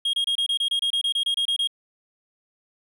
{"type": "tone bursts", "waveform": "triangle", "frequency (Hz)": 3258, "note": "G#7", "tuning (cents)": -34, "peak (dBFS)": -19, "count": 15, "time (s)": [0.05, 1.674], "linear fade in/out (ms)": 5, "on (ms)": 84, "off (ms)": 26, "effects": []}